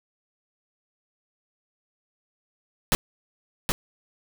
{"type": "noise with echo", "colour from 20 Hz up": "pink", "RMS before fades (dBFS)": -20, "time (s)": [2.92, 2.95], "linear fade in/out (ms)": 0, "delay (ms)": 770, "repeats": 1, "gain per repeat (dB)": -4, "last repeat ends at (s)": 3.72, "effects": []}